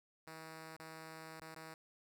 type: tone with dropouts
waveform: 5% pulse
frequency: 160 Hz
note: D#3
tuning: 49 cents sharp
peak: -38 dBFS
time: 0.27-1.74 s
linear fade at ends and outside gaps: 2 ms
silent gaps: 0.765-0.797 / 1.401-1.414 / 1.546-1.562 s
effects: none